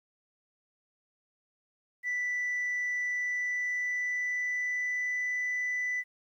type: tone with pitch glide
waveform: sine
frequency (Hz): 1975.5 to 1989.2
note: B6 to B6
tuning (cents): 0 to +12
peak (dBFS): -27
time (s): 2.03-6.04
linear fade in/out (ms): 50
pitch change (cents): +12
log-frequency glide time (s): 3-5.21
effects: tanh soft clip ceiling -27 dBFS + 11-bit